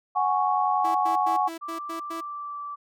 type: chord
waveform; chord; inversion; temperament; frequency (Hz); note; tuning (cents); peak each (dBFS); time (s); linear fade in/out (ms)
sine; F# suspended second; none; equal; 740 / 830.6 / 1108.7; F#5 / G#5 / C#6; 0 / 0 / 0; -25; 0.15-1.49; 20
type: tone bursts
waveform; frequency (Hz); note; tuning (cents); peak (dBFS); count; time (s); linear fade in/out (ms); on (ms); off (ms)
sawtooth; 329.6; E4; 0; -30; 7; 0.84-2.21; 10; 110; 100
type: tone with pitch glide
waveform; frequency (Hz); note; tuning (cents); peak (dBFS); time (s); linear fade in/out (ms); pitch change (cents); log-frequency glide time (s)
sine; 1174.7 to 1161.9; D6 to D6; 0 to -19; -32; 1.61-2.76; 20; -19; 2.19-2.6
effects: none